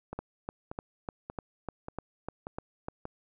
two click trains, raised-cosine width 1 ms, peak -24 / -21 dBFS, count 6 / 10, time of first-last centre 0.13-3.054 / 0.19-2.885 s, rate 1.71 / 3.34 Hz, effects none

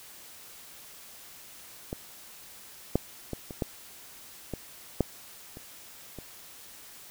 clicks, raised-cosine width 2 ms, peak -19 / -9 / -19 / -25 / -14 / -19 / -9 / -29 / -26 dBFS, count 9, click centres 1.929 / 2.956 / 3.333 / 3.508 / 3.622 / 4.537 / 5.007 / 5.571 / 6.187 s, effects white hiss -49 dBFS RMS until 7.1 s

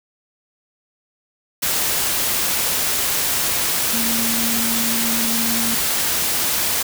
sine tone in noise, 229.8 Hz, A#3, 25 cents flat, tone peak -24 dBFS, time 3.93-5.75 s, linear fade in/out 10 ms, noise white, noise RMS -20 dBFS, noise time 1.62-6.83 s, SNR -7 dB, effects none

